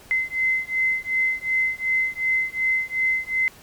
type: beating tone pair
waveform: sine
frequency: 2057 / 2059.7 Hz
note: C7 / C7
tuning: -30 / -28 cents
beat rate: 2.7 Hz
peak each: -23 dBFS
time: 0.11-3.48 s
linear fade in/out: 0 ms
effects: pink hiss -48 dBFS RMS until 3.62 s + MP3 96 kbps